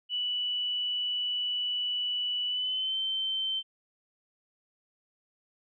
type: tone with pitch glide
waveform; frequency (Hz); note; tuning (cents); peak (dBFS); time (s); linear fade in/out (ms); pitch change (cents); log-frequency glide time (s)
sine; 2960 to 3100; F#7 to G7; 0 to -20; -28; 0.09-3.63; 50; +80; 2.47-2.97
effects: none